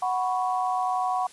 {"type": "chord", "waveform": "sine", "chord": "F# suspended fourth", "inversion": "none", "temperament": "equal", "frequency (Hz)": [740, 987.8, 1108.7], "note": ["F#5", "B5", "C#6"], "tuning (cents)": [0, 0, 0], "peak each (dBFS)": [-25, -30, -30], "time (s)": [0.02, 1.27], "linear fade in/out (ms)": 5, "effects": ["white hiss -50 dBFS RMS until 1.32 s", "resampled to 24000 Hz"]}